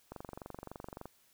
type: click train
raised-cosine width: 1 ms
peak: -29 dBFS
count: 23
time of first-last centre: 0.12-1.056 s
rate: 23.5 Hz
effects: white hiss -68 dBFS RMS until 1.33 s